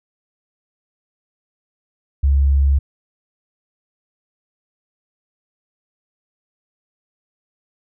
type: tone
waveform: sine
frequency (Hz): 69.3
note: C#2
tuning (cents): 0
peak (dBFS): -11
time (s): 2.23-2.79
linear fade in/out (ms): 10
effects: none